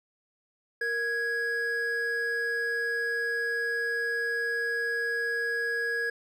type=tone pair together; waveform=triangle; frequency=466.2 / 1661.3 Hz; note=A#4 / G#6; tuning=0 / 0 cents; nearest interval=octave + minor seventh; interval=2200 cents; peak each=-32 / -26 dBFS; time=0.81-6.1 s; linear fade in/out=5 ms; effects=none

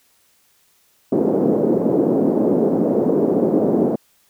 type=band-pass noise; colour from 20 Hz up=white; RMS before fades=-17 dBFS; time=1.12-3.96 s; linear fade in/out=5 ms; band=190 to 470 Hz; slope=24 dB/octave; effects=white hiss -59 dBFS RMS until 4.29 s

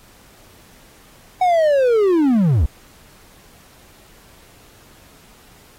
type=linear sweep; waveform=triangle; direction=down; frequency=750 to 58.27 Hz; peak=-10 dBFS; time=1.41-2.66 s; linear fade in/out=5 ms; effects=pink hiss -49 dBFS RMS until 5.78 s + AAC 48 kbps

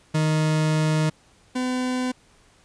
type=tone pair in turn; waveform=40% pulse; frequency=155.56 / 253.2 Hz; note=D#3 / B3; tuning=0 / +43 cents; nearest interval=minor sixth; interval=843 cents; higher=second; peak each=-18 / -22 dBFS; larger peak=first; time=0.14-1.1 / 1.55-2.12 s; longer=first; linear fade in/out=10 ms; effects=pink hiss -57 dBFS RMS until 2.64 s + resampled to 22050 Hz

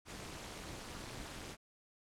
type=noise with amplitude modulation; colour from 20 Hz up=pink; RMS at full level=-43 dBFS; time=0.05-1.57 s; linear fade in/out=50 ms; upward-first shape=sine; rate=240 Hz; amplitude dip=95%; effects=low-pass 9000 Hz 12 dB/octave

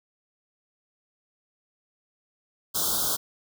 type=band-stop noise; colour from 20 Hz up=white; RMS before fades=-26 dBFS; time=2.74-3.17 s; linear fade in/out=20 ms; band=1500 to 3200 Hz; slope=96 dB/octave; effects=none

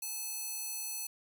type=tone with high-pass filter; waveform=square; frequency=864 Hz; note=A5; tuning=32 cents flat; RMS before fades=-39 dBFS; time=0.02-1.07 s; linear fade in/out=5 ms; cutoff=7100 Hz; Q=0.56; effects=none

